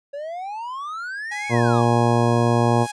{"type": "exponential two-way sweep", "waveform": "triangle", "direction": "up then down", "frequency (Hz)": [554.4, 2248, 1033], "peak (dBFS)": -26, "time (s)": [0.13, 1.85], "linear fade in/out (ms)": 10, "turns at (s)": 1.48}
{"type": "tone", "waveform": "sawtooth", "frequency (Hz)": 830.6, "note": "G#5", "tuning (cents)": 0, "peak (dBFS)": -26, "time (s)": [1.31, 2.92], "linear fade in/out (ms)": 10}
{"type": "harmonic tone", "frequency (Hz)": 118.5, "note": "A#2", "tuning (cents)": 29, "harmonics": [1, 2, 3, 4, 5, 6, 7, 8, 9], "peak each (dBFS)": [-19, -22, -24, -25, -26, -27, -27, -28, -29], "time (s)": [1.49, 2.87], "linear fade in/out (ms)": 50}
{"type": "noise with exponential growth", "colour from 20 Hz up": "violet", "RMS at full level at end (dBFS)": -28, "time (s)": [2.52, 2.91], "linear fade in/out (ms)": 2, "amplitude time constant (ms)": 83}
{"effects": ["resampled to 22050 Hz"]}